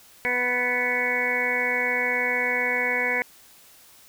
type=harmonic tone with a mistuned harmonic; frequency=246.9 Hz; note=B3; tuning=in tune; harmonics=1 / 2 / 3 / 4 / 6 / 7 / 8 / 9; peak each=-37 / -30 / -35 / -34 / -36 / -30 / -28 / -25 dBFS; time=0.25-3.22 s; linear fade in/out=0 ms; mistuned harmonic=6; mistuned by=+18 cents; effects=white hiss -52 dBFS RMS until 4.08 s